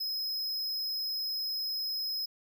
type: tone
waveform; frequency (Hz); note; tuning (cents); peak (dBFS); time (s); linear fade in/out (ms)
square; 5110; D#8; +45; -32; 0-2.26; 10
effects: none